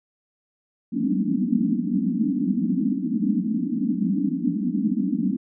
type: band-pass noise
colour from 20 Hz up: pink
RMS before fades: -23 dBFS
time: 0.92-5.37 s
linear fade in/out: 10 ms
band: 180 to 300 Hz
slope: 96 dB/octave
effects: none